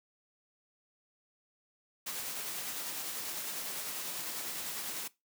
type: noise with tremolo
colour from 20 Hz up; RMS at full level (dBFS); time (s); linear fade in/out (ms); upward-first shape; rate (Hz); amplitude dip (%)
white; -38; 2.06-5.08; 10; sine; 10; 25
effects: noise-tail reverb RT60 0.2 s tail -19 dB re dry + high-pass 150 Hz 12 dB/octave